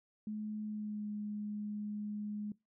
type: tone with pitch glide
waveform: sine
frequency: 213 to 208.9 Hz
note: G#3 to G#3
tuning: +44 to +10 cents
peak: -37 dBFS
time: 0.27-2.52 s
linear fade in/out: 2 ms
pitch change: -34 cents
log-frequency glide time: 0.64-1.09 s
effects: noise-tail reverb RT60 0.2 s tail -21 dB re dry